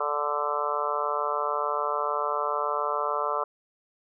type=harmonic tone; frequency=146.83 Hz; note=D3; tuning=in tune; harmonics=3 / 4 / 5 / 6 / 7 / 8 / 9; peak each=-34 / -32 / -36 / -36 / -31 / -31 / -32 dBFS; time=0-3.44 s; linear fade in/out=5 ms; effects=none